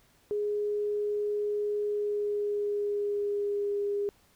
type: tone with pitch glide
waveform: sine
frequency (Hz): 415.3 to 406.5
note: G#4 to G#4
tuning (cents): 0 to -37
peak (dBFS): -27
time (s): 0.31-4.09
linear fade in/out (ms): 0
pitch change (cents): -37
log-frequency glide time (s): 1.86-3.77
effects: pink hiss -64 dBFS RMS until 4.35 s